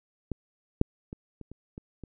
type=clicks; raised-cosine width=3 ms; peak=-18 / -7 / -25 / -29 / -30 / -27 / -28 dBFS; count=7; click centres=0.317 / 0.814 / 1.129 / 1.413 / 1.516 / 1.779 / 2.037 s; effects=none